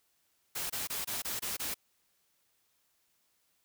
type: noise bursts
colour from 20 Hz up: white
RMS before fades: -36 dBFS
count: 7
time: 0.55-1.744 s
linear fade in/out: 10 ms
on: 150 ms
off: 24 ms
effects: white hiss -74 dBFS RMS until 3.64 s